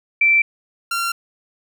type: tone pair in turn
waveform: sine / sawtooth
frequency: 2338 / 1374.2 Hz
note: D7 / F6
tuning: -8 / -28 cents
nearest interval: major sixth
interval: 920 cents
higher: first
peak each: -11 / -16 dBFS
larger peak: first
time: 0.21-0.42 / 0.91-1.12 s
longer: neither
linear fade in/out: 5 ms
effects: none